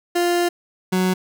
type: tone pair in turn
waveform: 30% pulse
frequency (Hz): 349.2 / 184.98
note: F4 / F#3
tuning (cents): 0 / 0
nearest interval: major seventh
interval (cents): 1100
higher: first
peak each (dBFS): -14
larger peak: neither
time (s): 0.15-0.49 / 0.92-1.14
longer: first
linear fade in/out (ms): 10
effects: none